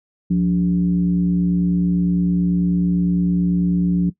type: tone with frequency modulation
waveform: sine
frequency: 178 Hz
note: F3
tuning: 33 cents sharp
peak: -13 dBFS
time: 0.3-4.1 s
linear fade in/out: 10 ms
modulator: 109 Hz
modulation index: 0.61
effects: noise-tail reverb RT60 0.1 s tail -18 dB re dry + high-pass 100 Hz 12 dB/octave